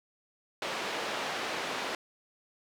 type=band-pass noise; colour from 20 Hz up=pink; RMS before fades=-35 dBFS; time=0.62-1.95 s; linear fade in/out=2 ms; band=420 to 4100 Hz; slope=12 dB/octave; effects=none